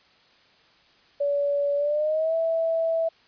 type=tone with pitch glide; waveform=sine; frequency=571 to 655.9 Hz; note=D5 to E5; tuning=-49 to -9 cents; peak=-21 dBFS; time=1.2-3.09 s; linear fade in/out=10 ms; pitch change=+240 cents; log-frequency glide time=1.76-2.35 s; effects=white hiss -58 dBFS RMS until 3.27 s + resampled to 11025 Hz